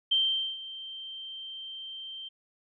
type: tone with ADSR envelope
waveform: sine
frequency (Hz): 3136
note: G7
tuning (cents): 0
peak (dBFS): -21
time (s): 0.11-2.29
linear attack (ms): 10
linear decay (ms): 450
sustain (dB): -17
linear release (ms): 13
effects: none